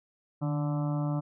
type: harmonic tone with a mistuned harmonic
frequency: 146 Hz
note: D3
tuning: 10 cents flat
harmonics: 1 / 2 / 4 / 5 / 6 / 7 / 8 / 9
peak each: -28 / -34 / -40 / -44 / -46 / -47 / -47 / -49 dBFS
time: 0.41-1.21 s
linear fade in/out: 20 ms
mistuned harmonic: 1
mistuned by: +51 cents
effects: none